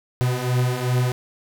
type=beating tone pair; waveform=45% pulse; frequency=123.47 / 126.07 Hz; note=B2 / B2; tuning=0 / +36 cents; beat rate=2.6 Hz; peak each=-24 / -21 dBFS; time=0.21-1.12 s; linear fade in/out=0 ms; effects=none